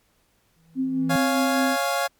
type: tone with exponential growth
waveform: triangle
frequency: 163.6 Hz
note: E3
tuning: 13 cents flat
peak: -20 dBFS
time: 0.56-1.16 s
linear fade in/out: 2 ms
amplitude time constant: 130 ms
type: tone with tremolo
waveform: sine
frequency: 262.4 Hz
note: C4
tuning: 5 cents sharp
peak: -20 dBFS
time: 0.75-1.77 s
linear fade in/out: 50 ms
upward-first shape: sine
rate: 4.9 Hz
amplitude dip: 35%
type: chord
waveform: 25% pulse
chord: Db major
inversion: none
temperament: equal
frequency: 554.4 / 698.5 / 830.6 Hz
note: Db5 / F5 / Ab5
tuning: 0 / 0 / 0 cents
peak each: -22 / -21 / -25 dBFS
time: 1.09-2.08 s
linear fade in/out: 20 ms
effects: pink hiss -65 dBFS RMS until 2.19 s + MP3 96 kbps